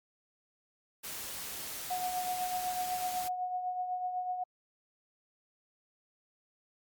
white noise, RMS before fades -41 dBFS, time 1.03-3.29 s, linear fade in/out 20 ms
sine tone with tremolo, 730 Hz, F#5, 24 cents flat, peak -30 dBFS, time 1.9-4.44 s, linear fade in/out 10 ms, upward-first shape triangle, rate 8 Hz, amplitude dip 55%
effects Opus 48 kbps

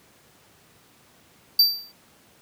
square tone with exponential decay, 4661 Hz, D8, 14 cents flat, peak -11 dBFS, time 1.59-1.92 s, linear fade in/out 5 ms, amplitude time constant 70 ms, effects pink hiss -56 dBFS RMS until 2.41 s + high-pass 100 Hz 12 dB/octave

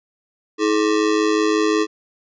square ring-modulated tone, 373.4 Hz, F#4, 16 cents sharp, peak -13 dBFS, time 0.58-1.87 s, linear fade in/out 50 ms, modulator 52.8 Hz, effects resampled to 16000 Hz

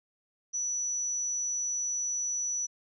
sine tone, 5920 Hz, F#8, in tune, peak -29 dBFS, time 0.53-2.67 s, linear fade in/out 20 ms, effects none

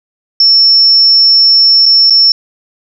sine tone with dropouts, 5400 Hz, E8, 41 cents sharp, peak -3 dBFS, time 0.4-2.32 s, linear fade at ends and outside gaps 2 ms, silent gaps 1.857-1.861 / 2.099-2.105 s, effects none

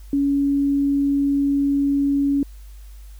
sine tone, 280.8 Hz, C#4, 22 cents sharp, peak -16 dBFS, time 0.13-2.43 s, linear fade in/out 2 ms, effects added 50 Hz sine -37 dBFS peak until 3.19 s + white hiss -55 dBFS RMS until 3.19 s

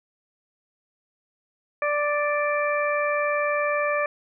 harmonic tone, 587.3 Hz, D5, in tune, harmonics 1 / 2 / 3 / 4, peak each -24 / -27 / -29 / -30 dBFS, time 1.82-4.06 s, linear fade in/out 2 ms, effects none

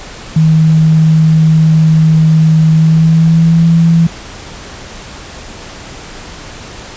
sine tone with pitch glide, 158.5 to 165.9 Hz, D#3 to E3, +32 to +11 cents, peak -4 dBFS, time 0.36-4.07 s, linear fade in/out 5 ms, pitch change +79 cents, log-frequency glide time 2.74-3.63 s, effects pink hiss -29 dBFS RMS until 6.96 s + resampled to 16000 Hz

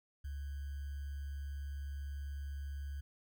sine tone with sample-and-hold, 70.4 Hz, C#2, 27 cents sharp, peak -39 dBFS, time 0.24-3.01 s, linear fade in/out 10 ms, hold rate 1575 Hz, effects none

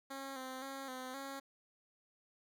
10% pulse tone with pitch steps, 271.7 / 259.9 / 271.4 / 256.8 / 273.4 Hz, C#4 / C4 / C#4 / C4 / C#4, -35 / -11 / -36 / -32 / -24 cents, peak -35 dBFS, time 0.1-1.4 s, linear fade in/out 10 ms, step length 260 ms, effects none

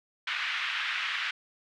white band-pass noise, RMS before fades -32 dBFS, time 0.27-1.31 s, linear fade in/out 5 ms, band 1300 to 3000 Hz, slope 24 dB/octave, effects none

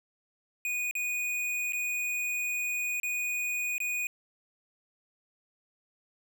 square tone with dropouts, 2470 Hz, D#7, 13 cents flat, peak -30 dBFS, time 0.65-4.07 s, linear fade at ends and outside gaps 1 ms, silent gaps 0.911-0.952 / 1.723-1.732 / 3-3.032 / 3.781-3.802 s, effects none

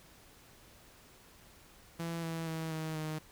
sawtooth tone with pitch steps, 167.1 / 164.13 / 161.22 / 158.36 / 155.55 Hz, E3 / E3 / E3 / D#3 / D#3, +24 / -7 / -38 / +31 / 0 cents, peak -32 dBFS, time 1.99-3.19 s, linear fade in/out 10 ms, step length 240 ms, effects pink hiss -59 dBFS RMS until 3.31 s

